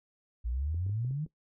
sine exponential sweep, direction up, 55 to 161 Hz, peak -30 dBFS, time 0.44-1.26 s, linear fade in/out 20 ms
clicks, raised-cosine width 3 ms, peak -37 dBFS, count 6, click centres 0.745 / 0.865 / 0.895 / 1.048 / 1.11 / 1.263 s
effects noise-tail reverb RT60 0.1 s tail -17 dB re dry

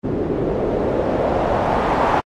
white noise with low-pass filter sweep, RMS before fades -19 dBFS, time 0.03-2.21 s, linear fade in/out 20 ms, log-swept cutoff 340 to 940 Hz, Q 1.9, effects AAC 48 kbps

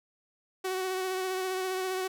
sawtooth tone with vibrato, 374 Hz, F#4, 19 cents sharp, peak -26 dBFS, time 0.64-2.08 s, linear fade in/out 10 ms, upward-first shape sine, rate 15 Hz, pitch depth 22 cents each way, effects none

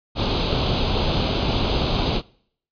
pink noise with comb filter, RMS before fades -21 dBFS, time 0.15-2.22 s, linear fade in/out 50 ms, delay 0.27 ms, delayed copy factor +0.75, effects noise-tail reverb RT60 0.6 s tail -23 dB re dry + resampled to 11025 Hz

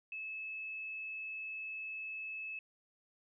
sine tone, 2600 Hz, E7, 24 cents flat, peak -40 dBFS, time 0.12-2.59 s, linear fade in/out 2 ms, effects none

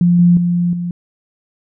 sine tone with level steps, 174.61 Hz, F3, in tune, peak -8 / -6 / -12 / -18 dBFS, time 0.01-0.91 s, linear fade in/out 2 ms, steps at 0.19 / 0.37 / 0.73 s, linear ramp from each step 2 ms, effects none

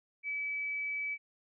sine tone, 2294 Hz, D7, 41 cents flat, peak -33 dBFS, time 0.23-1.18 s, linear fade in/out 50 ms, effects none

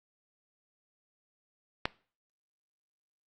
click, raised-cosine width 0.3 ms, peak -11 dBFS, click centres 1.855 s, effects noise-tail reverb RT60 0.4 s tail -21 dB re dry + Opus 48 kbps

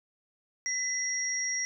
sine tone pair together, 2003 / 5660 Hz, B6 / F8, +24 / +22 cents, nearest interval octave + tritone, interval 1798 cents, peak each -33 / -30 dBFS, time 0.66-1.65 s, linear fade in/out 0 ms, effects none

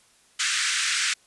pink band-pass noise, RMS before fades -25 dBFS, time 0.39-1.14 s, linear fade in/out 10 ms, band 1400 to 9100 Hz, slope 48 dB/octave, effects white hiss -59 dBFS RMS until 1.26 s + resampled to 24000 Hz

